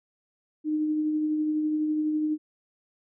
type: tone with tremolo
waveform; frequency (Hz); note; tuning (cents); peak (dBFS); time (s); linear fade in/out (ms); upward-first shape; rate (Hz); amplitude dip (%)
sine; 306.4; D#4; -27; -22; 0.64-2.38; 50; triangle; 12; 30
effects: none